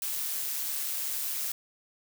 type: noise with amplitude modulation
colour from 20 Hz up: blue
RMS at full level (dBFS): -31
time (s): 0.02-1.52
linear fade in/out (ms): 2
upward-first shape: sine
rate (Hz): 142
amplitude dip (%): 35
effects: none